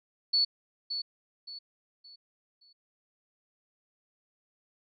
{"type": "tone with echo", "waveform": "sine", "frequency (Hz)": 4435, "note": "C#8", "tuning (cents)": 0, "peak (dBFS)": -22, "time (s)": [0.33, 0.45], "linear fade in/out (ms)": 10, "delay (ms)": 570, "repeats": 4, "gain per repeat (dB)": -9, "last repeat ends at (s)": 2.73, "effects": []}